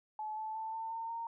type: tone with pitch steps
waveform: sine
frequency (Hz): 860 / 872 / 884.2 / 896.5 / 909 / 921.7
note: A5 / A5 / A5 / A5 / A#5 / A#5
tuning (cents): -40 / -16 / +8 / +32 / -44 / -20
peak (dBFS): -37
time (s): 0.19-1.27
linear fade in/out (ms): 2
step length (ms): 180
effects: none